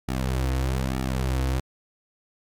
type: tone with flanger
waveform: sawtooth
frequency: 65 Hz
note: C2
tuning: 11 cents flat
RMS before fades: -25 dBFS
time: 0.08-1.6 s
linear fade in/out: 5 ms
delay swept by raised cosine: 1.9 to 5.1 ms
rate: 1.1 Hz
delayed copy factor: -0.85
effects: MP3 96 kbps